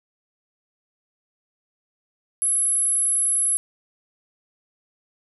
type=tone; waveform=sine; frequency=10830 Hz; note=E9; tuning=46 cents sharp; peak=-18 dBFS; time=2.42-3.57 s; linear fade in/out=0 ms; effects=none